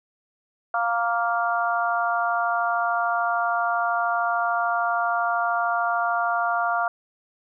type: harmonic tone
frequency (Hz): 233.1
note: A#3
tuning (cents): 0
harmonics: 3 / 4 / 5 / 6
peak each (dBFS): -24 / -30 / -27 / -26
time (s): 0.74-6.88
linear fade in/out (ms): 2
effects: none